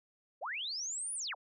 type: linear two-way sweep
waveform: sine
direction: up then down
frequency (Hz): 440 to 9956 to 440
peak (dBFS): -36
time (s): 0.41-1.35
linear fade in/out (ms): 20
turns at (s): 1.14
effects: none